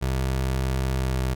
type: tone with pitch glide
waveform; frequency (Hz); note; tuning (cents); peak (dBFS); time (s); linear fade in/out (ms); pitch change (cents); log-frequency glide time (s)
25% pulse; 65.41 to 64.4; C2 to C2; 0 to -27; -19; 0.01-1.35; 20; -27; 0.93-1.21
effects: none